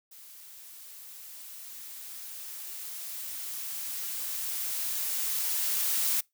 blue noise with level ramp, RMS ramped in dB -50 to -27 dBFS, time 0.11-6.21 s, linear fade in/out 10 ms, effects noise-tail reverb RT60 0.2 s tail -25 dB re dry

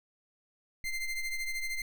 square ring-modulated tone, 1046.5 Hz, C6, in tune, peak -30 dBFS, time 0.84-1.82 s, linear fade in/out 2 ms, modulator 1040 Hz, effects none

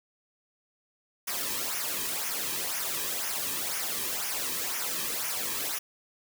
white noise with flanger, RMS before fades -32 dBFS, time 1.27-5.79 s, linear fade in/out 10 ms, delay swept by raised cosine 0.24 to 1.44 ms, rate 2 Hz, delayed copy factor -0.65, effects none

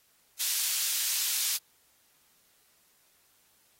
pink high-pass noise, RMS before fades -30 dBFS, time 0.39-1.58 s, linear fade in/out 20 ms, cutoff 4000 Hz, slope 12 dB/octave, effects white hiss -66 dBFS RMS until 3.79 s + AAC 48 kbps

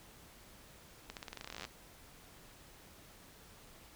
accelerating click train, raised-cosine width 0.2 ms, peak -26 dBFS, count 20, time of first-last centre 1.1-1.651 s, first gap 68 ms, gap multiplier 0.89, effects pink hiss -58 dBFS RMS until 3.95 s

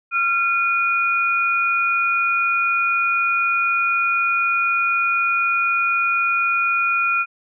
sine tone pair together, 1376 / 2452 Hz, F6 / D#7, -26 / -26 cents, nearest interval minor seventh, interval 1000 cents, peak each -19 dBFS, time 0.11-7.26 s, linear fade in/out 50 ms, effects none

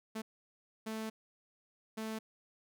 sawtooth tone bursts at uneven times, 220 Hz, A3, in tune, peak -34 dBFS, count 3, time 0.15-0.22 / 0.86-1.1 / 1.97-2.19 s, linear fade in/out 10 ms, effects none

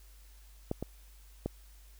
clicks, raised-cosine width 2 ms, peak -18 / -22 / -19 dBFS, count 3, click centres 0.714 / 0.826 / 1.46 s, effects added 50 Hz sine -53 dBFS peak until 1.99 s + white hiss -63 dBFS RMS until 1.99 s

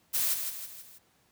blue noise with echo, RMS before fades -28 dBFS, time 0.13-0.35 s, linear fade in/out 20 ms, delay 160 ms, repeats 4, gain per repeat -6 dB, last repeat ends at 0.99 s, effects pink hiss -67 dBFS RMS until 1.31 s + high-pass 80 Hz 12 dB/octave

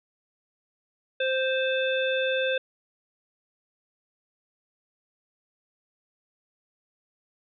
harmonic tone with a mistuned harmonic, 523.3 Hz, C5, in tune, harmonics 1 / 3 / 5 / 7, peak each -25 / -30 / -32 / -33 dBFS, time 1.2-2.58 s, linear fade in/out 5 ms, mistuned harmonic 7, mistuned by -51 cents, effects none

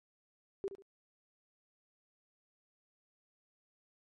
sine tone with echo, 392 Hz, G4, in tune, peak -33 dBFS, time 0.64-0.68 s, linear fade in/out 0 ms, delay 71 ms, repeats 2, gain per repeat -11 dB, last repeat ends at 0.822 s, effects MP3 48 kbps

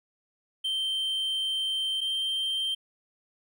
triangle tone pair in turn, 3126 / 3143 Hz, G7 / G7, -6 / +4 cents, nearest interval unison, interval 10 cents, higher second, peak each -25 dBFS, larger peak neither, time 0.64-2.01 / 2.01-2.75 s, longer first, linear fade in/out 10 ms, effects none

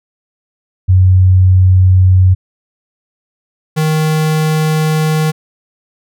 sine / square tone pair in turn, 92.8 / 156.07 Hz, F#2 / D#3, +6 / +6 cents, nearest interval major sixth, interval 900 cents, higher second, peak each -4 / -11 dBFS, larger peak first, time 0.88-2.35 / 3.76-5.32 s, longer second, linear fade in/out 20 ms, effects none

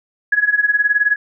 sine tone with tremolo, 1678 Hz, G#6, 17 cents sharp, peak -9 dBFS, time 0.32-1.16 s, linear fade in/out 5 ms, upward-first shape sine, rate 19 Hz, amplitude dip 85%, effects none

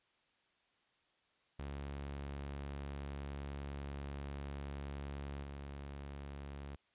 sawtooth tone with level steps, 70.3 Hz, C#2, 25 cents sharp, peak -38 / -41 dBFS, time 1.59-6.76 s, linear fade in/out 5 ms, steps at 5.42 s, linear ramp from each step 20 ms, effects white hiss -75 dBFS RMS until 6.94 s + resampled to 8000 Hz

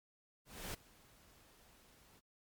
pink noise with ADSR envelope, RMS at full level -43 dBFS, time 0.45-2.21 s, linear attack 290 ms, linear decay 9 ms, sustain -22 dB, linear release 30 ms, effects MP3 96 kbps

